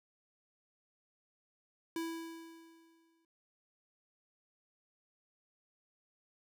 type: tone with exponential decay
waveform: square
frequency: 329.6 Hz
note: E4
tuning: in tune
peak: -35 dBFS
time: 1.96-3.25 s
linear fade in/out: 2 ms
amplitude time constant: 280 ms
effects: none